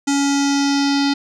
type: tone with low-pass filter sweep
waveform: square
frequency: 280.6 Hz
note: C#4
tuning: 21 cents sharp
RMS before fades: -17 dBFS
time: 0.07-1.14 s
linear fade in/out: 10 ms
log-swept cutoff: 7100 to 4600 Hz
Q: 3.9
effects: none